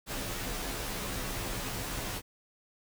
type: noise with comb filter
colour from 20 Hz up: pink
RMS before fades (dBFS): -36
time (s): 0.06-2.22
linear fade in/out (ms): 50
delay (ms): 13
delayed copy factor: -1
effects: none